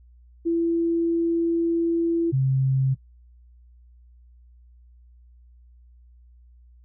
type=tone pair in turn; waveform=sine; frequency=335.3 / 133.06 Hz; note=E4 / C3; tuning=+30 / +29 cents; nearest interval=octave + major third; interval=1601 cents; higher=first; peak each=-19 / -18 dBFS; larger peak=second; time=0.45-2.32 / 2.32-2.95 s; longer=first; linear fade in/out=20 ms; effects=noise-tail reverb RT60 0.1 s tail -18 dB re dry + added 60 Hz sine -49 dBFS peak until 6.84 s